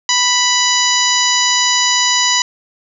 harmonic tone, 987.8 Hz, B5, in tune, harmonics 1 / 2 / 3 / 4 / 5 / 6 / 7, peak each -19 / -19 / -19 / -19 / -19 / -19 / -19 dBFS, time 0.09-2.42 s, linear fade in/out 2 ms, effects none

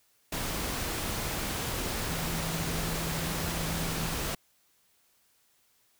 sine tone in noise, 163.6 Hz, E3, 13 cents flat, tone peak -35 dBFS, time 2.1-4.14 s, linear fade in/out 5 ms, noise pink, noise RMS -33 dBFS, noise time 0.32-4.35 s, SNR -5 dB, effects white hiss -68 dBFS RMS until 5.99 s

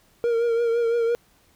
triangle tone with vibrato, 466.2 Hz, A#4, in tune, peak -17 dBFS, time 0.24-1.15 s, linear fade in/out 0 ms, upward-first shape triangle, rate 5.9 Hz, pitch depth 43 cents each way, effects pink hiss -60 dBFS RMS until 1.55 s

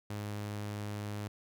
sawtooth tone, 103.83 Hz, G#2, in tune, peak -33 dBFS, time 0.1-1.28 s, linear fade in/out 5 ms, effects none

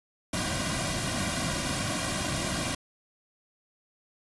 pink noise with comb filter, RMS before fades -30 dBFS, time 0.33-2.75 s, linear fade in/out 5 ms, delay 2.3 ms, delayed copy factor -0.95, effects resampled to 24000 Hz

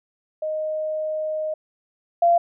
sine tone pair in turn, 621 / 686.9 Hz, D#5 / F5, -3 / -29 cents, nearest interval major second, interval 174 cents, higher second, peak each -23 / -13 dBFS, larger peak second, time 0.42-1.54 / 2.22-2.38 s, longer first, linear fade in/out 5 ms, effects none

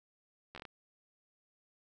slowing click train, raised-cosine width 0.3 ms, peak -30 dBFS, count 6, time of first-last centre 0.55-0.652 s, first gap 12 ms, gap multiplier 1.27, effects none

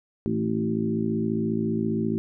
harmonic tone with a mistuned harmonic, 54.8 Hz, A1, 6 cents flat, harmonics 2 / 3 / 4 / 5 / 6 / 7, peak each -34 / -31 / -26 / -35 / -30 / -31 dBFS, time 0.26-2.18 s, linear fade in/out 0 ms, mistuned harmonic 4, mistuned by +30 cents, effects none

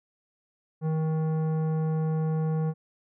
triangle tone with tanh clipping, 158 Hz, D#3, 27 cents sharp, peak -26 dBFS, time 0.81-2.74 s, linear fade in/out 50 ms, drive 17 dB, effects none

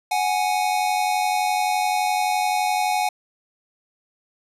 square tone pair together, 740 / 831.7 Hz, F#5 / G#5, 0 / +2 cents, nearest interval major second, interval 202 cents, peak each -23 dBFS, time 0.11-3.09 s, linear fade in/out 5 ms, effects resampled to 32000 Hz

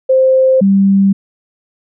sine tone pair in turn, 523.3 / 196.02 Hz, C5 / G3, 0 / 0 cents, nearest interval octave + perfect fourth, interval 1700 cents, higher first, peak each -6 dBFS, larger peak neither, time 0.09-0.61 / 0.61-1.13 s, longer neither, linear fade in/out 10 ms, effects none

